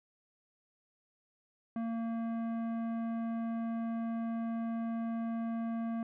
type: tone with tanh clipping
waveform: sine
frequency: 228.8 Hz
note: A#3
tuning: 32 cents flat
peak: -35 dBFS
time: 1.76-6.03 s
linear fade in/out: 2 ms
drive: 13 dB
effects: none